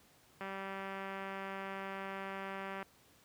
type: click train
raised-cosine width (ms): 0.5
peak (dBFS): -28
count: 470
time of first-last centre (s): 0.41-2.828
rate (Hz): 194
effects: pink hiss -65 dBFS RMS until 3.24 s + high-pass 80 Hz 12 dB/octave